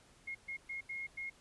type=tone bursts at uneven times; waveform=sine; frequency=2151 Hz; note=C7; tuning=47 cents sharp; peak=-39 dBFS; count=5; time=0.27-0.35 / 0.48-0.57 / 0.69-0.81 / 0.89-1.07 / 1.17-1.3 s; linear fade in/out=10 ms; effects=pink hiss -64 dBFS RMS until 1.4 s + resampled to 24000 Hz